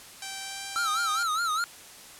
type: tone with pitch glide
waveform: 5% pulse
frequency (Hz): 779 to 786.7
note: G5 to G5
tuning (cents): -11 to +6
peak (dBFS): -23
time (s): 0.22-1.23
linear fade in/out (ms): 2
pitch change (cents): +17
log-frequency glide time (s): 0.42-0.62
type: tone with vibrato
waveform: square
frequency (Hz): 1318.5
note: E6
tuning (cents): 0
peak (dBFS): -26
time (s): 0.76-1.64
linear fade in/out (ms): 0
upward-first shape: sine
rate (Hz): 4.9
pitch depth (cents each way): 120
effects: white hiss -47 dBFS RMS until 2.19 s + low-pass 11000 Hz 12 dB/octave